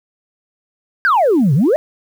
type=exponential two-way sweep; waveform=sine; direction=down then up; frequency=1655 to 125.6 to 652 Hz; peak=-8 dBFS; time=1.05-1.76 s; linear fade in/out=0 ms; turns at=1.54 s; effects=tanh soft clip ceiling -7 dBFS + 7-bit